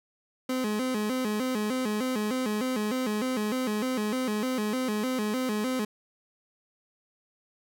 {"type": "tone with vibrato", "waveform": "30% pulse", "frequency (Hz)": 233.1, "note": "A#3", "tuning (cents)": 0, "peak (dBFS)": -24, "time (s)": [0.49, 5.85], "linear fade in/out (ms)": 5, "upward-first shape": "square", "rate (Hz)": 3.3, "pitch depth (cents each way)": 170, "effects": []}